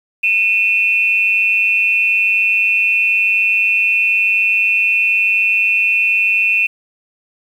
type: tone pair together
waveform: sine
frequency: 2473 / 2674 Hz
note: D#7 / E7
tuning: -11 / +24 cents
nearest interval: minor second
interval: 135 cents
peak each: -14 dBFS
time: 0.23-6.67 s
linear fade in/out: 10 ms
effects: 7-bit